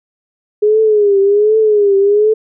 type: tone with vibrato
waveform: sine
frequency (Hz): 415.3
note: G#4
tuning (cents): 0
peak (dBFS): -7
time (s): 0.62-2.34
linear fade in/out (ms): 10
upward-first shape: triangle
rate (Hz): 1.3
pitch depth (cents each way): 110
effects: none